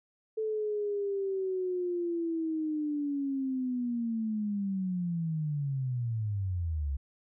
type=linear sweep; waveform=sine; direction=down; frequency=440 to 66.4 Hz; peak=-29 dBFS; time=0.37-6.97 s; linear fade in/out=10 ms; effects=none